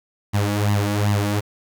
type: tone with flanger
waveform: sawtooth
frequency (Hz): 102.9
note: G#2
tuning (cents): -16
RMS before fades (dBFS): -20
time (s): 0.33-1.41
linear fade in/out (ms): 20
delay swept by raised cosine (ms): 1 to 3.6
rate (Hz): 2.6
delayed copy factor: +0.8
effects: 8-bit